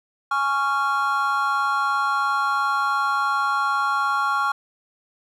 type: chord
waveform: triangle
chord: Db major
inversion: second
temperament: just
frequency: 831.5 / 1108.7 / 1385.9 Hz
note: Ab5 / Db6 / F6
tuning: +2 / 0 / -14 cents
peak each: -25 / -21 / -21 dBFS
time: 0.31-4.52 s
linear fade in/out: 5 ms
effects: none

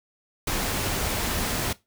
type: noise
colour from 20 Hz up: pink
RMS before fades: -27 dBFS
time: 0.47-1.73 s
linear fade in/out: 5 ms
effects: noise-tail reverb RT60 0.2 s tail -18 dB re dry

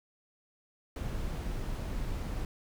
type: noise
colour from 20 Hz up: brown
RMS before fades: -35 dBFS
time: 0.96-2.45 s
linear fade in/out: 2 ms
effects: none

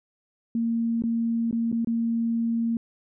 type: tone with dropouts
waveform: sine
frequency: 230.5 Hz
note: A#3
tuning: 19 cents flat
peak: -22 dBFS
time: 0.55-2.77 s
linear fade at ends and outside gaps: 2 ms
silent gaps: 1.022-1.037 / 1.511-1.527 / 1.717-1.726 / 1.847-1.872 s
effects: none

